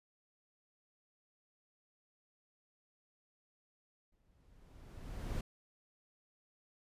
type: noise with exponential growth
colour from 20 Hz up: brown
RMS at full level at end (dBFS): -36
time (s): 4.12-5.41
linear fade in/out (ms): 5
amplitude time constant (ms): 280
effects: resampled to 32000 Hz